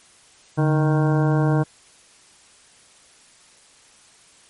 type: harmonic tone with a mistuned harmonic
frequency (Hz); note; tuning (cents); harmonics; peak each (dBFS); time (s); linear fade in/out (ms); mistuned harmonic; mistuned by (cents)
155.56; D#3; 0; 1 / 2 / 3 / 4 / 5 / 6 / 7 / 9 / 10; -17 / -23 / -27 / -29 / -31 / -33 / -34 / -36 / -37; 0.57-1.64; 20; 1; -100
effects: white hiss -52 dBFS RMS until 4.49 s + MP3 48 kbps